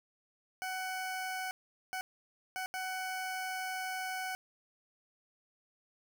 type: tone bursts at uneven times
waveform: 20% pulse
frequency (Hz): 748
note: F#5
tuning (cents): +19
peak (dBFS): -31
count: 4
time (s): 0.62-1.51 / 1.93-2.01 / 2.56-2.66 / 2.74-4.35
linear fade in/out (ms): 0
effects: none